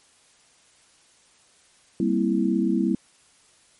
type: chord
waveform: sine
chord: C dominant seventh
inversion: second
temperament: equal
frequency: 196 / 233.1 / 261.6 / 329.6 Hz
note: G3 / Bb3 / C4 / E4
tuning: 0 / 0 / 0 / 0 cents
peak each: -24 / -25 / -27 / -24 dBFS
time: 2-2.95 s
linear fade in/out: 2 ms
effects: white hiss -58 dBFS RMS until 3.79 s + MP3 48 kbps